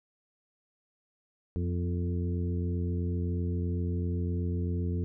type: harmonic tone with a mistuned harmonic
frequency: 87.8 Hz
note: F2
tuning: 10 cents sharp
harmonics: 1 / 2 / 3 / 4 / 5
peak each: -29 / -35 / -39 / -41 / -43 dBFS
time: 1.56-5.04 s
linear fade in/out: 0 ms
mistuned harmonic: 3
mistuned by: -32 cents
effects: none